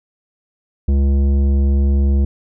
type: tone with tanh clipping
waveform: sine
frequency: 69.3 Hz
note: C#2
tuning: in tune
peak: -13 dBFS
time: 0.88-2.25 s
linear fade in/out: 5 ms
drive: 12 dB
effects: none